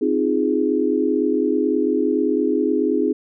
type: chord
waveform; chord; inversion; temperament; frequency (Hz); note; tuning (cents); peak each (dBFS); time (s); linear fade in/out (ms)
sine; F minor seventh; second; equal; 261.6 / 311.1 / 349.2 / 415.3; C4 / Eb4 / F4 / Ab4; 0 / 0 / 0 / 0; -22 / -21 / -24 / -21; 0.01-3.13; 10
effects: none